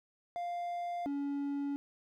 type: tone pair in turn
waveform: triangle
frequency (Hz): 698.5 / 282.7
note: F5 / C#4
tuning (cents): 0 / +34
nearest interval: octave + major third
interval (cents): 1566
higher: first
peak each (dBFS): -33 / -31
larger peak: second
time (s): 0.36-1.06 / 1.06-1.76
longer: neither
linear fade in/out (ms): 0
effects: none